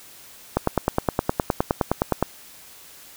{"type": "click train", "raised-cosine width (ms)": 1, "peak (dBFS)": -4, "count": 17, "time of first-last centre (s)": [0.57, 2.226], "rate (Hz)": 9.66, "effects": ["white hiss -46 dBFS RMS until 3.16 s"]}